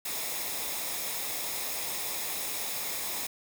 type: noise with comb filter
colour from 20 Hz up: white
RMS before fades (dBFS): -34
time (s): 0.05-3.27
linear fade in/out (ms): 5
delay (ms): 0.67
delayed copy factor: -0.5
effects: none